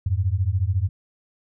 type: beating tone pair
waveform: sine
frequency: 87.5 / 101.5 Hz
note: F2 / G#2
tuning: +4 / -39 cents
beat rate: 14 Hz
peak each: -22 dBFS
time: 0.06-0.89 s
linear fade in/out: 5 ms
effects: none